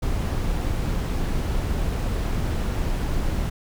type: noise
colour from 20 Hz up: brown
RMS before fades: -24 dBFS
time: 0.02-3.5 s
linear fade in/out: 10 ms
effects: none